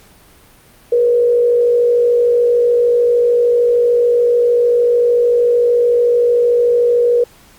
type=tone with frequency modulation; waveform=sine; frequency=480.3 Hz; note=B4; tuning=48 cents flat; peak=-9 dBFS; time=0.92-7.24 s; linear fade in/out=5 ms; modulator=53.4 Hz; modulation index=0.38; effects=pink hiss -46 dBFS RMS until 7.58 s + Opus 48 kbps